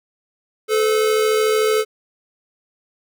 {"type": "tone pair together", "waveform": "square", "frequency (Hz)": [433.5, 507], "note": ["A4", "B4"], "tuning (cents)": [-26, 45], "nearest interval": "minor third", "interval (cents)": 271, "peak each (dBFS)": [-16, -24], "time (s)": [0.68, 1.85], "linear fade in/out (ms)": 50, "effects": []}